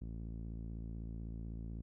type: tone with low-pass filter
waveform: sawtooth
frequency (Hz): 56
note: A1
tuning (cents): +31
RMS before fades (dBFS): -44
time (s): 0.01-1.82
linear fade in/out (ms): 10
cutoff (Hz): 240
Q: 1.3
effects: none